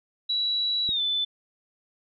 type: tone with pitch glide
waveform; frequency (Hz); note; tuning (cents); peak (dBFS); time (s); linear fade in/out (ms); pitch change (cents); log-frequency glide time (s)
sine; 3918 to 3511; B7 to A7; -15 to -4; -23; 0.29-1.25; 10; -189; 0.87-1.01
type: click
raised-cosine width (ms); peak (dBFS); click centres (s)
3; -26; 0.891
effects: none